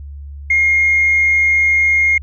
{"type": "tone", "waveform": "sine", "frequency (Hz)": 2137, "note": "C7", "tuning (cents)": 36, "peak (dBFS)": -9, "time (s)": [0.5, 2.18], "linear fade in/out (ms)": 5, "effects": ["tanh soft clip ceiling -5 dBFS", "added 71 Hz sine -28 dBFS peak until 2.22 s"]}